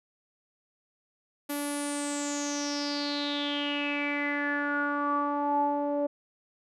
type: tone with low-pass filter sweep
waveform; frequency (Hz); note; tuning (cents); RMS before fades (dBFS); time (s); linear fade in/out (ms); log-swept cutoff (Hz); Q
sawtooth; 288.9; D4; -28; -30; 1.49-6.07; 10; 12000 to 640; 8.4
effects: none